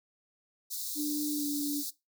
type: high-pass noise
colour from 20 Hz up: white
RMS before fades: -37 dBFS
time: 0.7-1.91 s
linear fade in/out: 20 ms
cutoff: 3700 Hz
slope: 96 dB/octave
type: tone with pitch glide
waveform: sine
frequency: 297 to 289.9 Hz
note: D4 to D4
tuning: +20 to -22 cents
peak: -30 dBFS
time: 0.95-1.84 s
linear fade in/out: 50 ms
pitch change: -42 cents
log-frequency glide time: 1.37-1.43 s
effects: noise-tail reverb RT60 0.2 s tail -18 dB re dry